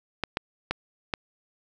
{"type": "clicks", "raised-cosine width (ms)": 0.3, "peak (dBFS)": -10, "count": 4, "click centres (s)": [0.237, 0.371, 0.71, 1.138], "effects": []}